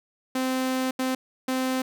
sawtooth tone bursts at uneven times, 259.1 Hz, C4, 17 cents flat, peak -20 dBFS, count 3, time 0.35-0.91 / 0.99-1.15 / 1.48-1.82 s, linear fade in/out 5 ms, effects none

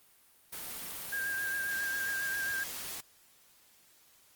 white noise, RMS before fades -41 dBFS, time 0.52-3.01 s, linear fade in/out 10 ms
sine tone with vibrato, 1603 Hz, G6, 38 cents sharp, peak -32 dBFS, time 1.12-2.64 s, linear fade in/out 10 ms, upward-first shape sine, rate 7.4 Hz, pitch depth 30 cents each way
effects white hiss -63 dBFS RMS until 4.35 s + Opus 32 kbps

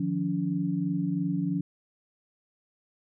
sine tone cluster, 153.3 / 176.3 / 284 Hz, D#3 / F3 / C#4, -25 / +17 / +42 cents, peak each -33 / -28 / -30 dBFS, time 0-1.61 s, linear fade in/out 5 ms, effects none

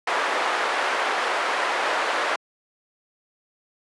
white band-pass noise, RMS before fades -24 dBFS, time 0.07-2.36 s, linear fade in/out 5 ms, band 480 to 1500 Hz, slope 12 dB/octave, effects high-pass 300 Hz 12 dB/octave + resampled to 24000 Hz

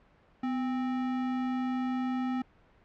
sine tone with sample-and-hold, 252.6 Hz, B3, 39 cents sharp, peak -28 dBFS, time 0.43-2.42 s, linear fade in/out 5 ms, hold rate 1050 Hz, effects pink hiss -62 dBFS RMS until 2.84 s + low-pass 2000 Hz 12 dB/octave

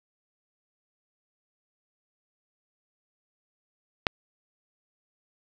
click, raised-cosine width 0.3 ms, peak -5 dBFS, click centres 4.068 s, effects none

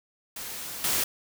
white noise with level steps, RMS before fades -37 / -26 dBFS, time 0.36-1.04 s, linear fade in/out 5 ms, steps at 0.84 s, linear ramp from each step 2 ms, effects none

